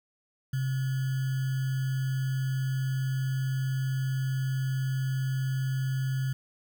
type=tone with sample-and-hold; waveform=sine; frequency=132.3 Hz; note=C3; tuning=20 cents sharp; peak=-26 dBFS; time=0.53-6.33 s; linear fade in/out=5 ms; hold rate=1575 Hz; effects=none